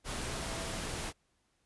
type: tone in noise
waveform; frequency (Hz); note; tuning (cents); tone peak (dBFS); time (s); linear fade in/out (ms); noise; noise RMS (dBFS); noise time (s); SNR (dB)
sine; 661; E5; +5; -48; 0.27-0.86; 50; pink; -38; 0.04-1.13; -13
effects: pink hiss -75 dBFS RMS until 1.65 s + resampled to 24000 Hz